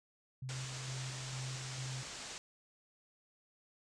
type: tone with tremolo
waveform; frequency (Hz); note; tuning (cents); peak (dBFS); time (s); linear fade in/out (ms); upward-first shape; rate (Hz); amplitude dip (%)
sine; 130; C3; -11; -40; 0.42-2.03; 5; square; 2.2; 35
type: low-pass noise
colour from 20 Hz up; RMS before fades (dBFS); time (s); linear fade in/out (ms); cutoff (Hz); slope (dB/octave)
white; -47; 0.49-2.38; 0; 8000; 48
effects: none